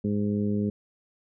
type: harmonic tone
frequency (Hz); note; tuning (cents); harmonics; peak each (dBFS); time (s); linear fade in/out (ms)
103.2; G#2; -10; 1 / 2 / 3 / 4 / 5; -31 / -25 / -35 / -33 / -41; 0.04-0.7; 5
effects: none